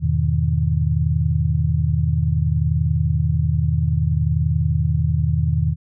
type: chord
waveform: sine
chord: E major seventh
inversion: none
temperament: just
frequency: 82.41 / 103.01 / 123.61 / 154.51 Hz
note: E2 / G#2 / B2 / D#3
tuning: 0 / -14 / +2 / -12 cents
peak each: -20 / -26 / -22 / -20 dBFS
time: 0-5.76 s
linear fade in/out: 50 ms
effects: none